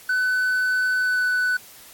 triangle tone with pitch glide, 1505 to 1493.7 Hz, F#6 to F#6, +29 to +16 cents, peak -17 dBFS, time 0.09-1.57 s, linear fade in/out 5 ms, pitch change -13 cents, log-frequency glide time 0.98-1.24 s, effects white hiss -46 dBFS RMS until 1.93 s + AAC 64 kbps

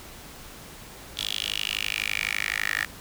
10% pulse tone with high-pass filter sweep, 51.9 Hz, G#1, in tune, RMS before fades -29 dBFS, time 1.17-2.85 s, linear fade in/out 5 ms, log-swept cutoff 3400 to 1800 Hz, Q 5.3, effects pink hiss -44 dBFS RMS until 3 s

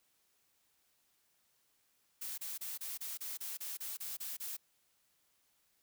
blue noise bursts, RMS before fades -42 dBFS, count 12, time 2.21-4.569 s, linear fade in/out 10 ms, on 170 ms, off 29 ms, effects white hiss -75 dBFS RMS until 5.82 s

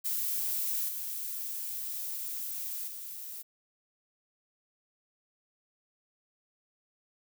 violet noise with level steps, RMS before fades -32 / -37 / -42 dBFS, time 0.04-3.43 s, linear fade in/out 20 ms, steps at 0.88 / 2.87 s, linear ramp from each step 10 ms, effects none

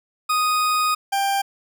40% pulse tone pair in turn, 1244.5 / 791 Hz, D#6 / G5, 0 / +15 cents, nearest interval minor sixth, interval 785 cents, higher first, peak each -17 / -18 dBFS, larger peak first, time 0.29-0.95 / 1.12-1.42 s, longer first, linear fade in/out 10 ms, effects none

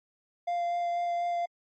triangle tone with vibrato, 695 Hz, F5, 9 cents flat, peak -25 dBFS, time 0.47-1.46 s, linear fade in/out 10 ms, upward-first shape sine, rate 4.1 Hz, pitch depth 9 cents each way, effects MP3 32 kbps

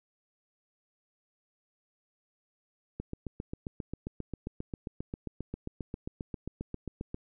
click train, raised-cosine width 3 ms, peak -23 dBFS, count 32, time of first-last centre 3-7.144 s, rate 7.48 Hz, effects none

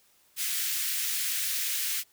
white high-pass noise, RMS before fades -30 dBFS, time 0.36-2.04 s, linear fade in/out 50 ms, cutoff 1700 Hz, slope 24 dB/octave, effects white hiss -64 dBFS RMS until 2.12 s

